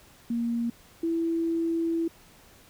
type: tone pair in turn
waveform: sine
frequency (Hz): 234.3 / 331.4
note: A#3 / E4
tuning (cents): +9 / +9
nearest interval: tritone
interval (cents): 600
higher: second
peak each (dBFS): -25 / -24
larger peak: second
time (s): 0.3-0.7 / 1.03-2.08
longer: second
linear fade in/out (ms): 5
effects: pink hiss -55 dBFS RMS until 2.69 s